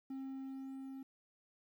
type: tone with level ramp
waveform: triangle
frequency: 267.5 Hz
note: C4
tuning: 38 cents sharp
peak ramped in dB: -39 to -43 dBFS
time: 0.1-1.03 s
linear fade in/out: 5 ms
effects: 12-bit